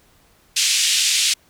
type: band-pass noise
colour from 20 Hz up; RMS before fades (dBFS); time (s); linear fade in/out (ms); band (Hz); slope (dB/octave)
pink; -18; 0.56-1.34; 10; 2700 to 8800; 24
effects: pink hiss -56 dBFS RMS until 1.49 s